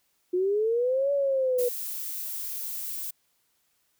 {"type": "linear two-way sweep", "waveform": "sine", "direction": "up then down", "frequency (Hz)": [353.3, 570, 483.8], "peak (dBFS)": -22, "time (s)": [0.33, 1.69], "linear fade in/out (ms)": 10, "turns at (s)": 1.12}
{"type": "noise", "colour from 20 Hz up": "violet", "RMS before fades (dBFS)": -34, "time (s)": [1.58, 3.11], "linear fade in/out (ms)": 10}
{"effects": ["white hiss -71 dBFS RMS until 3.99 s"]}